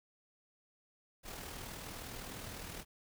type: noise with amplitude modulation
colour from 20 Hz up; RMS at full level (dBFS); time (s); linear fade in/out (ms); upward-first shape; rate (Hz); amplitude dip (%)
pink; -44; 1.23-2.85; 50; sine; 39.7; 45
effects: none